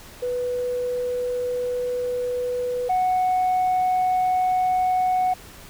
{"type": "tone pair in turn", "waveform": "sine", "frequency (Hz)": [493.9, 738.2], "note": ["B4", "F#5"], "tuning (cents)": [0, -4], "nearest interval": "perfect fifth", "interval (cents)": 696, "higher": "second", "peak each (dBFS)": [-22, -16], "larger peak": "second", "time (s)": [[0.22, 2.89], [2.89, 5.34]], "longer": "first", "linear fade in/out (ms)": 10, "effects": ["tanh soft clip ceiling -16 dBFS", "pink hiss -44 dBFS RMS until 5.69 s"]}